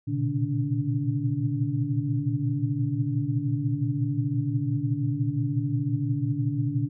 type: tone cluster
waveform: sine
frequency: 116.3 / 122.1 / 133 / 146.6 / 288.7 Hz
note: A#2 / B2 / C3 / D3 / D4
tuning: -4 / -19 / +29 / -3 / -30 cents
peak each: -30 dBFS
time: 0.07-6.89 s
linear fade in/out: 20 ms
effects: none